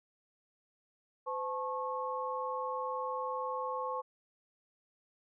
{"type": "tone cluster", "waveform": "sine", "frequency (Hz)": [511, 871, 1091], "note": ["C5", "A5", "C#6"], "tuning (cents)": [-41, -18, -28], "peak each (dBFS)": [-38, -40, -37], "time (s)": [1.26, 4.02], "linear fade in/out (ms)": 20, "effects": []}